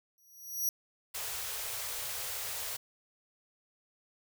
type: tone with exponential growth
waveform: 10% pulse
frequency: 5790 Hz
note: F#8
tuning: 38 cents flat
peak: -21 dBFS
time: 0.18-0.69 s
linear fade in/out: 1 ms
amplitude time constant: 110 ms
type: band-stop noise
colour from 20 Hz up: white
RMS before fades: -38 dBFS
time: 1.14-2.77 s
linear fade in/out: 10 ms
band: 140 to 400 Hz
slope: 96 dB/octave
effects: none